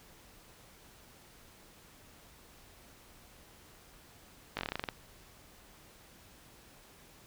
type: slowing click train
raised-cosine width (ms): 0.3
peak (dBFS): -18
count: 11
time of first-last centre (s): 4.57-4.888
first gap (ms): 19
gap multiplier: 1.11
effects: pink hiss -58 dBFS RMS until 7.26 s